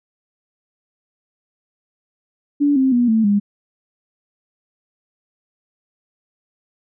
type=tone with pitch steps; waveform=sine; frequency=288 / 264.1 / 242.2 / 222.1 / 203.6 Hz; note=D4 / C4 / B3 / A3 / G#3; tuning=-34 / +16 / -34 / +16 / -34 cents; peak=-12 dBFS; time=2.6-3.4 s; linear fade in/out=20 ms; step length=160 ms; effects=none